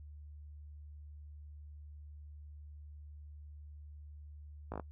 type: slowing click train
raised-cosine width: 1 ms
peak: -26 dBFS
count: 5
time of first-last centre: 4.72-4.798 s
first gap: 18 ms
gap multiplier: 1.05
effects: noise-tail reverb RT60 0.1 s tail -22 dB re dry + added 74 Hz sine -48 dBFS peak until 4.91 s